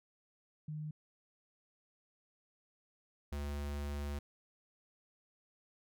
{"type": "tone pair in turn", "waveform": ["sine", "square"], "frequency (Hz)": [152.8, 72.11], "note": ["D#3", "D2"], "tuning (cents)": [-31, -31], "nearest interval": "octave + minor second", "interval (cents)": 1300, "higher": "first", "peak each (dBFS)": [-39, -38], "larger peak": "second", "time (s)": [[0.68, 0.91], [3.32, 4.19]], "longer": "second", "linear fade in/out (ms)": 5, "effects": []}